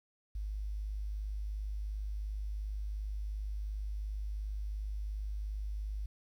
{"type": "tone", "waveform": "sine", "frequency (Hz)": 51.4, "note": "G#1", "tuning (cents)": -17, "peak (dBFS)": -35, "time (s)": [0.35, 6.06], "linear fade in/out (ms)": 5, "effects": ["11-bit"]}